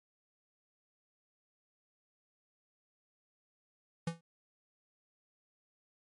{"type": "tone with exponential decay", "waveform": "square", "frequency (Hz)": 166.9, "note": "E3", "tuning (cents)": 22, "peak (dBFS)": -30, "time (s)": [4.07, 4.21], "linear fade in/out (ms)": 5, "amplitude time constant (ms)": 29, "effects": ["MP3 48 kbps"]}